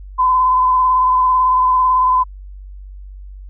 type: tone with vibrato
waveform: sine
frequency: 1017 Hz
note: C6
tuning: 50 cents flat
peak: -10 dBFS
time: 0.18-2.24 s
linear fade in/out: 20 ms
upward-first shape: square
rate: 18 Hz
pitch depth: 18 cents each way
effects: added 48 Hz sine -31 dBFS peak until 3.49 s